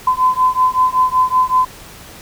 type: beating tone pair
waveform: sine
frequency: 1017 / 1022.3 Hz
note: C6 / C6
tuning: -50 / -41 cents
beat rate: 5.3 Hz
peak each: -14 dBFS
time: 0.07-1.65 s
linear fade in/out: 5 ms
effects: pink hiss -37 dBFS RMS until 2.21 s